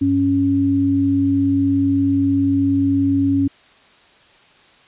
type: tone pair together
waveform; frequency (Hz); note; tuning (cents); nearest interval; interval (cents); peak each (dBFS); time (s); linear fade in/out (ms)
sine; 98 / 277.2; G2 / C#4; 0 / 0; octave + tritone; 1800; -22 / -14; 0.01-3.48; 10
effects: white hiss -50 dBFS RMS until 4.87 s + resampled to 8000 Hz